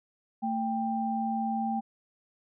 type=tone pair together; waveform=sine; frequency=224.7 / 790 Hz; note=A3 / G5; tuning=+37 / +13 cents; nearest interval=octave + minor seventh; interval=2176 cents; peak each=-30 / -30 dBFS; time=0.42-1.81 s; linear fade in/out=20 ms; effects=none